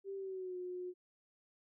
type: tone with pitch glide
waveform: sine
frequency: 392 to 361.5 Hz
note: G4 to F#4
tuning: 0 to -40 cents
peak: -40 dBFS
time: 0.04-0.94 s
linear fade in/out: 50 ms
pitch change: -140 cents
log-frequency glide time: 0.15-0.57 s
effects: none